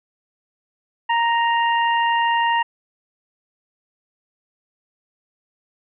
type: harmonic tone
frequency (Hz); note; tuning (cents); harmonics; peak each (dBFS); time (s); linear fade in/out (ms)
932.3; A#5; 0; 1 / 2 / 3; -17 / -23 / -27; 1.09-2.63; 10
effects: none